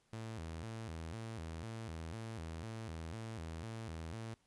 sawtooth tone with vibrato, 95.7 Hz, G2, 41 cents flat, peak -39 dBFS, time 0.13-4.34 s, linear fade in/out 0 ms, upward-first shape square, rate 2 Hz, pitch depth 280 cents each way, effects pink hiss -75 dBFS RMS until 4.46 s + resampled to 24000 Hz

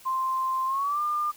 sine tone with pitch glide, 1046.5 to 1202.1 Hz, C6 to D6, 0 to +40 cents, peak -24 dBFS, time 0.05-1.32 s, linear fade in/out 20 ms, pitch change +240 cents, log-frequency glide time 0.66-1.01 s, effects white hiss -51 dBFS RMS until 1.36 s

